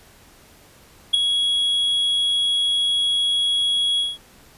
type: tone with ADSR envelope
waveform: triangle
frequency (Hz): 3331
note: G#7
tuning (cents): +4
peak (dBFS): -8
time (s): 1.13-4.18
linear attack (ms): 15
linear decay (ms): 5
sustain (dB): -8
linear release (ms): 190
effects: pink hiss -50 dBFS RMS until 4.57 s + resampled to 32000 Hz